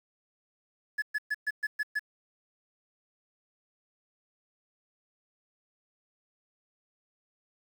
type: tone bursts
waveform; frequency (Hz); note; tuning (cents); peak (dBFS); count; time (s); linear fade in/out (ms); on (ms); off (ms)
triangle; 1708; G#6; +48; -25; 7; 0.98-1.994; 10; 42; 120
effects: 9-bit